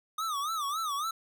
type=tone with vibrato; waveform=square; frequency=1217 Hz; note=D#6; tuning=39 cents flat; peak=-31 dBFS; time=0.18-1.11 s; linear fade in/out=5 ms; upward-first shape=sine; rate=3.6 Hz; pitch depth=160 cents each way; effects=none